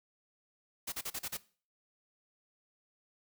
white noise bursts, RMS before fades -38 dBFS, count 6, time 0.87-1.373 s, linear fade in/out 10 ms, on 53 ms, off 37 ms, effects noise-tail reverb RT60 0.4 s tail -19 dB re dry

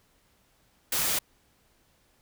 white noise, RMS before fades -27 dBFS, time 0.92-1.19 s, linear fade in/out 5 ms, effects pink hiss -66 dBFS RMS until 2.21 s

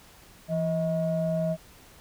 sine tone pair together, 167.6 / 635 Hz, E3 / D#5, +29 / +35 cents, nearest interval octave + major seventh, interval 2306 cents, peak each -26 dBFS, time 0.48-1.57 s, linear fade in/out 50 ms, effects tanh soft clip ceiling -18 dBFS + pink hiss -53 dBFS RMS until 2 s

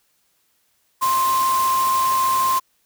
sine tone in noise, 1051 Hz, C6, 7 cents sharp, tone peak -16 dBFS, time 1.01-2.6 s, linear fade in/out 20 ms, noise white, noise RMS -28 dBFS, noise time 1.01-2.6 s, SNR +9 dB, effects white hiss -65 dBFS RMS until 2.85 s

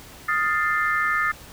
sine chord, F dominant seventh, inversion third, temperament equal with one note detuned, 1244.5 / 1396.9 / 1770.2 / 2093 Hz, Eb6 / F6 / A6 / C7, 0 / 0 / +10 / 0 cents, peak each -24 / -28 / -23 / -29 dBFS, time 0.28-1.32 s, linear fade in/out 10 ms, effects pink hiss -44 dBFS RMS until 1.52 s

